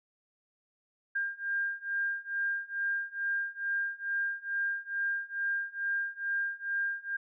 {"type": "beating tone pair", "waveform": "sine", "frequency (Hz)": [1601, 1603.3], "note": ["G6", "G6"], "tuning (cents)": [36, 39], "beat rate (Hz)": 2.3, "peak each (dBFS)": [-34, -33], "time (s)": [1.15, 7.17], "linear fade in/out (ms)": 10, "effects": []}